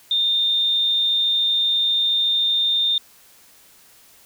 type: tone with amplitude modulation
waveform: sine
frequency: 3627 Hz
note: A#7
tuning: 48 cents flat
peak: -15 dBFS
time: 0.11-2.98 s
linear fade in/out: 2 ms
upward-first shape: sine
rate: 213 Hz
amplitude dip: 30%
effects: white hiss -51 dBFS RMS until 4.25 s